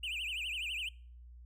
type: tone with vibrato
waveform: triangle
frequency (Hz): 2718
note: F7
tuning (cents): -48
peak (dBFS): -34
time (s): 0.03-0.89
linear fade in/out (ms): 5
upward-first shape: triangle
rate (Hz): 12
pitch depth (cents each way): 250
effects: noise-tail reverb RT60 0.5 s tail -25 dB re dry + added 60 Hz sine -50 dBFS peak until 1.45 s